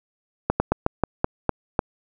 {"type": "slowing click train", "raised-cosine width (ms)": 1, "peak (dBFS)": -4, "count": 8, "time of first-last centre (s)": [0.5, 1.792], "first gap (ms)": 100, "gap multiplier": 1.2, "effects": []}